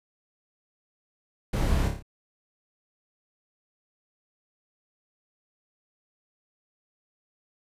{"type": "noise with echo", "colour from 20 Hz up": "brown", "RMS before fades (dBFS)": -25, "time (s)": [1.53, 1.88], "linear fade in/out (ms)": 5, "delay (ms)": 29, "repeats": 5, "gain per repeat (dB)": -4, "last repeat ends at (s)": 2.025, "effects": ["resampled to 32000 Hz"]}